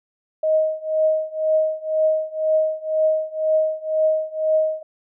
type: tone with tremolo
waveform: sine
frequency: 627 Hz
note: D#5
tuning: 13 cents sharp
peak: -13 dBFS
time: 0.43-4.83 s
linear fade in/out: 5 ms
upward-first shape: triangle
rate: 2 Hz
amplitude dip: 95%
effects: none